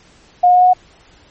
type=tone with pitch steps; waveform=sine; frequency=716 / 720.1 / 724.3 / 728.5 / 732.7 Hz; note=F5 / F#5 / F#5 / F#5 / F#5; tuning=+43 / -47 / -37 / -27 / -17 cents; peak=-6 dBFS; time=0.43-0.735 s; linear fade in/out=10 ms; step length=61 ms; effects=pink hiss -48 dBFS RMS until 1.3 s + MP3 32 kbps